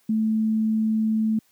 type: tone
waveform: sine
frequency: 219.1 Hz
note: A3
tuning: 7 cents flat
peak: -19 dBFS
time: 0.09-1.39 s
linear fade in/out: 5 ms
effects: white hiss -63 dBFS RMS until 1.51 s + high-pass 80 Hz 12 dB/octave